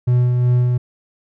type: tone with tremolo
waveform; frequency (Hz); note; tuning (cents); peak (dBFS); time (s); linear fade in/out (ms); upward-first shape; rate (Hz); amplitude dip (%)
triangle; 123.47; B2; 0; -9; 0.07-0.78; 10; sine; 2.7; 30
effects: none